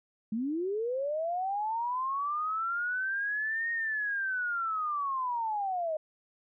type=linear two-way sweep; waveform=sine; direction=up then down; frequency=207.7 to 1864.7 to 609 Hz; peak=-29 dBFS; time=0.32-5.97 s; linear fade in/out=5 ms; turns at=3.71 s; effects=none